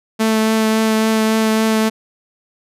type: tone with vibrato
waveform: sawtooth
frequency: 220.1 Hz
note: A3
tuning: 1 cent sharp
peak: -9 dBFS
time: 0.19-1.9 s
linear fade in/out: 20 ms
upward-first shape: triangle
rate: 3.6 Hz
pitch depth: 13 cents each way
effects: resampled to 32000 Hz